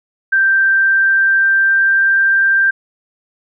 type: tone with pitch glide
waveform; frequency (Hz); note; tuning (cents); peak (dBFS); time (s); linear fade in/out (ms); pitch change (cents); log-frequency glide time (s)
sine; 1569 to 1579; G6 to G6; +1 to +12; -9; 0.32-2.71; 10; +11; 0.73-2.17
effects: none